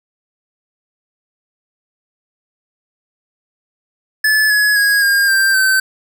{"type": "tone with pitch steps", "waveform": "square", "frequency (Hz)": [1729, 1689.5, 1650.9, 1613.2, 1576.4, 1540.4], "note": ["A6", "G#6", "G#6", "G6", "G6", "G6"], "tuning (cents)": [-31, 29, -11, 49, 9, -31], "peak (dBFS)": -11, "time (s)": [4.24, 5.8], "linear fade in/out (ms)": 5, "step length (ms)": 260, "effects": []}